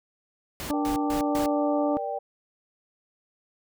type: noise bursts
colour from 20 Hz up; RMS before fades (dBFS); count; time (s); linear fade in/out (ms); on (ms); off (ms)
pink; -35; 4; 0.6-1.46; 0; 110; 140
type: harmonic tone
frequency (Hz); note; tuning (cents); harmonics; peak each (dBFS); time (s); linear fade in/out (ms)
293.7; D4; 0; 1 / 2 / 3 / 4; -25 / -31 / -35 / -37; 0.7-1.97; 0
type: chord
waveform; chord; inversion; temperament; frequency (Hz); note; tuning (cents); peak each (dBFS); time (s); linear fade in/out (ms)
sine; G minor; first; just; 470.4 / 588 / 784; Bb4 / D5 / G5; +16 / +2 / 0; -35 / -32 / -31; 0.73-2.19; 10
effects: none